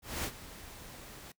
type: noise with ADSR envelope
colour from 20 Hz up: pink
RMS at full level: -34 dBFS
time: 0.02-1.32 s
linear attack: 220 ms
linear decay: 70 ms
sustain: -15 dB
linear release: 4 ms
effects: noise-tail reverb RT60 0.1 s tail -21 dB re dry